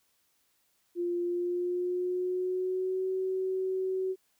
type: tone with pitch glide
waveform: sine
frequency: 349.2 to 376.4 Hz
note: F4 to F#4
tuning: 0 to +30 cents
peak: -28 dBFS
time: 0.95-4.16 s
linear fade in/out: 50 ms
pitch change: +130 cents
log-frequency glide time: 1.22-3.08 s
effects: white hiss -72 dBFS RMS until 4.39 s